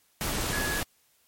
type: tone in noise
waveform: sine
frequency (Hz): 1683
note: G#6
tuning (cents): +23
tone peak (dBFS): -31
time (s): 0.53-0.8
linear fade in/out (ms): 0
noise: pink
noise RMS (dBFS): -30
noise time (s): 0.21-0.83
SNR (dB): -4
effects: white hiss -66 dBFS RMS until 1.27 s + MP3 64 kbps